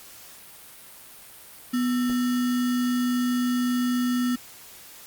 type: tone with sample-and-hold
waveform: sine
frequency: 246.9 Hz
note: B3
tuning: in tune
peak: -21 dBFS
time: 1.73-4.36 s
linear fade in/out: 10 ms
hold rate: 1575 Hz
effects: white hiss -46 dBFS RMS until 5.06 s + Opus 48 kbps